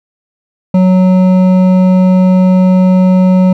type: tone with hard clipping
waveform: triangle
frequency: 185 Hz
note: F#3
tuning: in tune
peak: -6 dBFS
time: 0.74-3.53 s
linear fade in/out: 5 ms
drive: 13 dB
effects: none